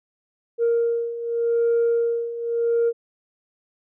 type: beating tone pair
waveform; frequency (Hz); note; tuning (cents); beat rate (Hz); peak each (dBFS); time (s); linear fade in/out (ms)
sine; 466.2 / 467.05; A#4 / A#4; 0 / +3; 0.85; -23 / -19; 0.58-2.93; 50
effects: tanh soft clip ceiling -14 dBFS